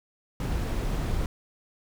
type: noise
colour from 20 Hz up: brown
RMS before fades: -28 dBFS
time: 0.4-1.26 s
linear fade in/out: 2 ms
effects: none